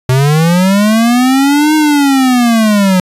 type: linear two-way sweep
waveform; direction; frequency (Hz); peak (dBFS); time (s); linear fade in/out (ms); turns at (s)
square; up then down; 125.3 to 311.1 to 180.6; -7; 0.09-3; 2; 1.75
effects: resampled to 32000 Hz